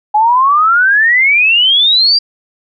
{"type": "exponential sweep", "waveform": "sine", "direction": "up", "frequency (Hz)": [830.6, 4822], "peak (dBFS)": -6, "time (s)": [0.14, 2.19], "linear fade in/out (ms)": 10, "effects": []}